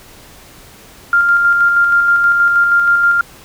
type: tone with tremolo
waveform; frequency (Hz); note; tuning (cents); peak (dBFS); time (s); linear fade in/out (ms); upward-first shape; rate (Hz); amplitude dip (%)
sine; 1397; F6; 0; -7; 1.13-3.21; 2; square; 6.3; 30
effects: pink hiss -40 dBFS RMS until 3.44 s